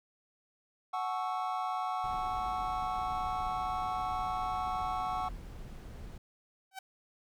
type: chord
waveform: triangle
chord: F# minor seventh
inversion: none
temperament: equal with one note detuned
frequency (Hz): 740 / 857.9 / 1108.7 / 1318.5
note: F#5 / A5 / C#6 / E6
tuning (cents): 0 / -44 / 0 / 0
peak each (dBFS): -33 / -39 / -35 / -39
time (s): 0.93-5.29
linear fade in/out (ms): 10
type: noise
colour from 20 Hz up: brown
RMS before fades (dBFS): -45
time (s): 2.04-6.18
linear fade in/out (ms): 5
type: tone with exponential growth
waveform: sawtooth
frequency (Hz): 765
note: G5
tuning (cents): -42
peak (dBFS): -33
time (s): 6.71-6.79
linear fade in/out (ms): 5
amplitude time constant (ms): 17
effects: none